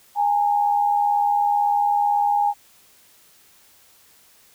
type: tone pair together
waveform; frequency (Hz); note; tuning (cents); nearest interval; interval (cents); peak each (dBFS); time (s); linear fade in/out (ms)
sine; 822 / 902; G#5 / A5; -18 / +43; major second; 161; -17 / -25; 0.15-2.54; 50
effects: white hiss -54 dBFS RMS until 4.54 s